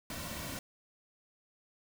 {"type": "noise with comb filter", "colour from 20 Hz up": "pink", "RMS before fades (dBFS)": -41, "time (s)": [0.1, 0.59], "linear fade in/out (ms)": 2, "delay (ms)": 2.4, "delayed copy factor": -0.6, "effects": []}